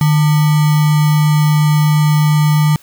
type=tone with sample-and-hold; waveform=sine; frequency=151.4 Hz; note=D#3; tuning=47 cents flat; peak=-8 dBFS; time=0.01-2.76 s; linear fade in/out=2 ms; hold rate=1050 Hz; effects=white hiss -45 dBFS RMS until 2.82 s